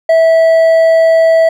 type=tone with hard clipping; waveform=triangle; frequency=653 Hz; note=E5; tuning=17 cents flat; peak=-6 dBFS; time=0.09-1.49 s; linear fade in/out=5 ms; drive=7 dB; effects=none